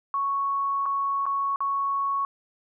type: tone with dropouts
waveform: sine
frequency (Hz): 1108.7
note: C#6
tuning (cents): 0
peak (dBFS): -23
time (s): 0.14-2.25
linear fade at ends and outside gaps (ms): 1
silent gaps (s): 0.857-0.861 / 1.256-1.264 / 1.56-1.605
effects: none